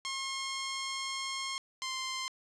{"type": "tone pair in turn", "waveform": "10% pulse", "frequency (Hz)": [1074, 1047], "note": ["C6", "C6"], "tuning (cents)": [45, 1], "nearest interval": "unison", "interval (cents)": 44, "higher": "first", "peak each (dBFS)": -26, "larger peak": "neither", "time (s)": [[0.05, 1.58], [1.82, 2.28]], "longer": "first", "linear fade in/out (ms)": 0, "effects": ["resampled to 24000 Hz", "10-bit"]}